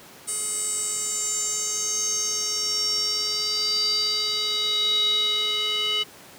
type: tone with band-pass filter sweep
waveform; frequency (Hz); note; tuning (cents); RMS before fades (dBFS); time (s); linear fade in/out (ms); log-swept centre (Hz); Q
square; 423.8; G#4; +35; -25; 0.27-6.04; 20; 8700 to 3200; 8.8
effects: pink hiss -46 dBFS RMS until 6.38 s + high-pass 150 Hz 12 dB/octave